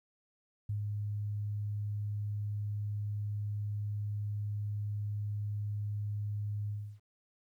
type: tone with ADSR envelope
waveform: sine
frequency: 103.83 Hz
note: G#2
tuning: in tune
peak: -31 dBFS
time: 0.69-7 s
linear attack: 6 ms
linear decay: 110 ms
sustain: -2 dB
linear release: 310 ms
effects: 12-bit